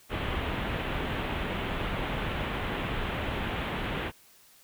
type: low-pass noise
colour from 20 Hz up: pink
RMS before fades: -32 dBFS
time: 0.09-4.12 s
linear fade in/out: 50 ms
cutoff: 3400 Hz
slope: 48 dB/octave
effects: white hiss -58 dBFS RMS until 4.63 s